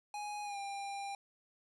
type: tone with pitch glide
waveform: square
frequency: 830.6 to 797.7 Hz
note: G#5 to G5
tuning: 0 to +30 cents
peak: -40 dBFS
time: 0.14-1.15 s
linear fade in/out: 2 ms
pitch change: -70 cents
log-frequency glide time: 0.43-0.58 s
effects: resampled to 24000 Hz + 11-bit

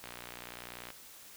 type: click train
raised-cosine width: 0.3 ms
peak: -27 dBFS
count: 53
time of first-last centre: 0.04-0.904 s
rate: 60.2 Hz
effects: white hiss -53 dBFS RMS until 1.36 s

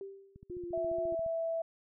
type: tone with exponential decay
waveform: sine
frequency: 392 Hz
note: G4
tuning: in tune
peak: -38 dBFS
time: 0.01-0.57 s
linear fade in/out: 1 ms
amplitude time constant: 120 ms
type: click train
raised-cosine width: 5 ms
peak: -39 dBFS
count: 14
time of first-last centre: 0.36-1.263 s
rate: 14.4 Hz
type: tone with vibrato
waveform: sine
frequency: 352.4 Hz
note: F4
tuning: 16 cents sharp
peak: -38 dBFS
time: 0.5-1.15 s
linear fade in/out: 5 ms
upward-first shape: triangle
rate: 4.4 Hz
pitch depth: 33 cents each way
type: tone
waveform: sine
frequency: 659.3 Hz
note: E5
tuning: in tune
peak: -31 dBFS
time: 0.73-1.62 s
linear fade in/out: 5 ms
effects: none

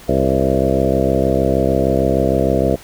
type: harmonic tone with a mistuned harmonic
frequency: 66.5 Hz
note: C2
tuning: 29 cents sharp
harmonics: 1 / 2 / 3 / 4 / 5 / 6 / 7 / 8 / 9 / 10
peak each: -22 / -22 / -22 / -22 / -22 / -22 / -22 / -22 / -22 / -22 dBFS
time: 0.08-2.76 s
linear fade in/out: 10 ms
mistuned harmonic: 7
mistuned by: +35 cents
effects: pink hiss -40 dBFS RMS until 2.83 s

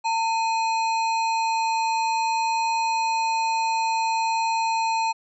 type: harmonic tone with a mistuned harmonic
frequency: 835 Hz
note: G#5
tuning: 9 cents sharp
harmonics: 1 / 3 / 5 / 7 / 9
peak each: -21 / -31 / -35 / -43 / -40 dBFS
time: 0.04-5.13 s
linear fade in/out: 20 ms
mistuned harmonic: 1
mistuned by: +130 cents
effects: none

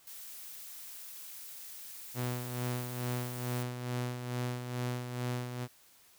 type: noise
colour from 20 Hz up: blue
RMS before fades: -47 dBFS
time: 0.07-3.63 s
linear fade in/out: 2 ms
type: tone with tremolo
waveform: sawtooth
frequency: 123.47 Hz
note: B2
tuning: in tune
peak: -28 dBFS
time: 2.14-5.68 s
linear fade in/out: 50 ms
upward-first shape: sine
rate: 2.3 Hz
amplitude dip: 55%
effects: white hiss -62 dBFS RMS until 6.18 s

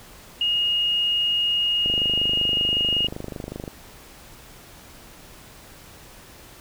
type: tone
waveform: sine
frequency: 2861 Hz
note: F7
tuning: 41 cents sharp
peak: -19 dBFS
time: 0.41-3.07 s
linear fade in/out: 2 ms
type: click train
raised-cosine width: 2 ms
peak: -18 dBFS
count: 47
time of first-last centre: 1.86-3.678 s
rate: 25.3 Hz
effects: pink hiss -46 dBFS RMS until 6.6 s

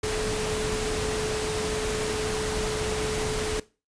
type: tone in noise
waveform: sine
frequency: 430.6 Hz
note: A4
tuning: 37 cents flat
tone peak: -29 dBFS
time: 0.03-3.6 s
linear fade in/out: 5 ms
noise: pink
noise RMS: -30 dBFS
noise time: 0.03-3.6 s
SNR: -2 dB
effects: noise-tail reverb RT60 0.3 s tail -19 dB re dry + resampled to 22050 Hz

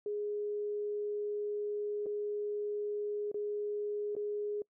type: tone with dropouts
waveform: sine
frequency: 415.3 Hz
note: G#4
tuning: in tune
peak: -33 dBFS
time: 0.06-4.62 s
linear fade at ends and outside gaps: 2 ms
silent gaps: 2.06-2.065 / 3.316-3.343 / 4.152-4.165 s
effects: noise-tail reverb RT60 0.1 s tail -25 dB re dry

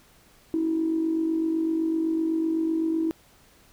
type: tone with amplitude modulation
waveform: sine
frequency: 323.6 Hz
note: E4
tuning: 32 cents flat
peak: -19 dBFS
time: 0.54-3.11 s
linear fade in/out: 0 ms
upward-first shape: sine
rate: 47.9 Hz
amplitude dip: 55%
effects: tanh soft clip ceiling -15 dBFS + pink hiss -57 dBFS RMS until 3.72 s

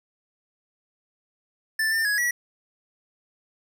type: tone with pitch steps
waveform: square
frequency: 1764 / 1797 / 1672 / 1933 Hz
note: A6 / A6 / G#6 / B6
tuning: +4 / +36 / +11 / -38 cents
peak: -22 dBFS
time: 1.79-2.31 s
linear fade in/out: 5 ms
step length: 130 ms
effects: none

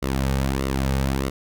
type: tone with flanger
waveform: sawtooth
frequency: 67 Hz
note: C2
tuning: 42 cents sharp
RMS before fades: -23 dBFS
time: 0.02-1.3 s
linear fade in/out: 10 ms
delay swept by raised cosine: 1.2 to 3 ms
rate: 1.6 Hz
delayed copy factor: -0.65
effects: none

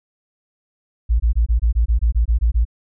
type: tone bursts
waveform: sine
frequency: 56.9 Hz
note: A#1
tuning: 41 cents flat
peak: -12 dBFS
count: 12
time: 1.09-2.652 s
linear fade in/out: 20 ms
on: 110 ms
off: 22 ms
effects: none

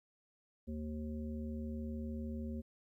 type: harmonic tone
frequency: 76.6 Hz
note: D#2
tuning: 27 cents flat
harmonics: 1 / 3 / 5 / 7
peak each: -42 / -41 / -52 / -53 dBFS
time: 0.67-2.62 s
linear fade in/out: 20 ms
effects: 13-bit

